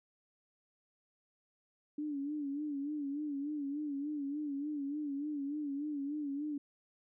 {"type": "tone with vibrato", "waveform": "sine", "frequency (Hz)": 289.4, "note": "D4", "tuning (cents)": -25, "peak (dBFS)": -35, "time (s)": [1.98, 6.58], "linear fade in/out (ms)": 5, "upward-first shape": "sine", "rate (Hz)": 3.4, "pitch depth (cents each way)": 82, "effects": []}